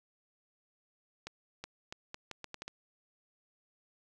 accelerating click train, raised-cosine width 0.2 ms, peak -24 dBFS, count 9, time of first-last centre 1.27-2.68 s, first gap 370 ms, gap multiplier 0.77, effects none

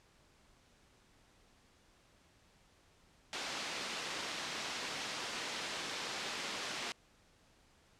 white band-pass noise, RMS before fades -41 dBFS, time 3.33-6.92 s, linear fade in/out 0 ms, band 180 to 4700 Hz, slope 12 dB/octave, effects pink hiss -67 dBFS RMS until 7.99 s + low-pass 8000 Hz 12 dB/octave

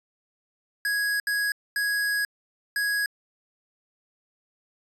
square tone bursts at uneven times, 1661.2 Hz, G#6, in tune, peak -24 dBFS, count 4, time 0.85-1.2 / 1.27-1.52 / 1.76-2.25 / 2.76-3.06 s, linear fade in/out 2 ms, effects resampled to 32000 Hz

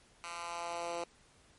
10% pulse tone with high-pass filter sweep, 171.1 Hz, F3, 35 cents flat, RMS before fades -40 dBFS, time 0.24-1.04 s, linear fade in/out 0 ms, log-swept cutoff 1400 to 440 Hz, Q 1.6, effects pink hiss -64 dBFS RMS until 1.58 s + MP3 48 kbps

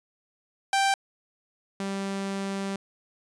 sawtooth tone pair in turn, 784 / 196 Hz, G5 / G3, 0 / 0 cents, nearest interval 2 octaves, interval 2400 cents, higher first, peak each -17 / -25 dBFS, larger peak first, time 0.73-0.94 / 1.8-2.76 s, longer second, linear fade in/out 2 ms, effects resampled to 22050 Hz

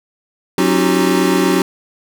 square tone cluster, 184.9 / 271.8 / 310.4 / 359.2 / 387.4 Hz, F#3 / C#4 / D#4 / F4 / G4, -1 / -34 / -4 / +49 / -20 cents, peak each -19 dBFS, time 0.58-1.62 s, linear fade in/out 2 ms, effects none

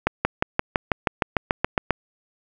accelerating click train, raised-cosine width 0.5 ms, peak -3 dBFS, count 13, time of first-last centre 0.07-1.907 s, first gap 180 ms, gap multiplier 0.97, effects none

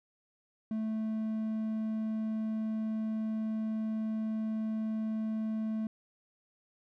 triangle tone, 219.1 Hz, A3, 7 cents flat, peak -29 dBFS, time 0.71-5.87 s, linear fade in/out 2 ms, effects none

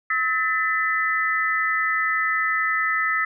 sine tone cluster, 1295 / 1774 / 2005 Hz, E6 / A6 / B6, -31 / +14 / +26 cents, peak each -24 dBFS, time 0.1-3.25 s, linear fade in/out 5 ms, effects none

